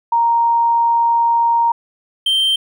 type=tone pair in turn; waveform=sine / triangle; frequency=932.3 / 3136 Hz; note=A#5 / G7; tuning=0 / 0 cents; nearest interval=octave + major sixth; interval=2100 cents; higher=second; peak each=-11 dBFS; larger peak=neither; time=0.12-1.72 / 2.26-2.56 s; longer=first; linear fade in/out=5 ms; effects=none